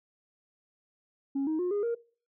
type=tone with pitch steps; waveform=sine; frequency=275.1 / 314.2 / 358.8 / 409.8 / 468 Hz; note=C#4 / D#4 / F4 / G#4 / A#4; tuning=-13 / +17 / +47 / -23 / +7 cents; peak=-25 dBFS; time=1.35-1.95 s; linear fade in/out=10 ms; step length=120 ms; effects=noise-tail reverb RT60 0.4 s tail -22 dB re dry + tanh soft clip ceiling -25 dBFS